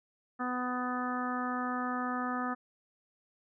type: harmonic tone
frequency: 249.6 Hz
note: B3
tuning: 19 cents sharp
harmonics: 1 / 2 / 3 / 4 / 5 / 6 / 7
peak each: -35 / -44 / -39 / -43 / -36 / -44 / -43 dBFS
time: 0.39-2.55 s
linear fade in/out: 20 ms
effects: none